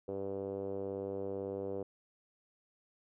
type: tone with low-pass filter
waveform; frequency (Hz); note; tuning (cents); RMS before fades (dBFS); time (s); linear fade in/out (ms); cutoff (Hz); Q
5% pulse; 98; G2; 0; -39; 0.08-1.83; 5; 460; 4.1
effects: none